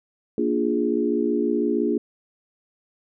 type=chord; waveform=sine; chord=Bb dominant seventh; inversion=none; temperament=equal with one note detuned; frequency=234.6 / 293.7 / 349.2 / 415.3 Hz; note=Bb3 / D4 / F4 / Ab4; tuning=+11 / 0 / 0 / 0 cents; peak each=-25 dBFS; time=0.38-1.98 s; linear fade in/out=2 ms; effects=none